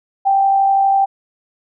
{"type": "tone with amplitude modulation", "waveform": "sine", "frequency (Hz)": 784, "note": "G5", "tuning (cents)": 0, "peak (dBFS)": -9, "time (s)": [0.25, 1.06], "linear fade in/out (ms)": 20, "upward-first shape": "sine", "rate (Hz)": 52.3, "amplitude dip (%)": 30, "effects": []}